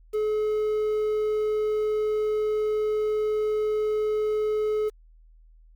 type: tone with quantisation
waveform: triangle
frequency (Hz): 427.2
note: G#4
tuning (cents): +49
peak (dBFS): -20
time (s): 0.13-4.9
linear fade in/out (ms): 20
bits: 8
effects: added 40 Hz sine -50 dBFS peak until 5.75 s + MP3 96 kbps